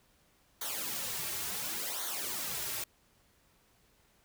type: noise with flanger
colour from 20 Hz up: white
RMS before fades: -37 dBFS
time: 0.61-2.84 s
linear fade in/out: 5 ms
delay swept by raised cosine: 0.38 to 4.08 ms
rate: 0.7 Hz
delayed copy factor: -0.75
effects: pink hiss -68 dBFS RMS until 4.24 s